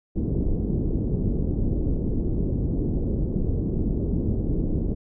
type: low-pass noise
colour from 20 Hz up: pink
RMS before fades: -24 dBFS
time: 0.15-4.95 s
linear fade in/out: 20 ms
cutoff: 380 Hz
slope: 24 dB/octave
effects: none